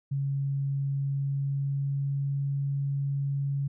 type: tone with pitch glide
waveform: sine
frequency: 138.59 to 139.55 Hz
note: C#3 to C#3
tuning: 0 to +12 cents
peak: -26 dBFS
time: 0.11-3.68 s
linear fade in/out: 10 ms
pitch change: +12 cents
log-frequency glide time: 0.92-2.41 s
effects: none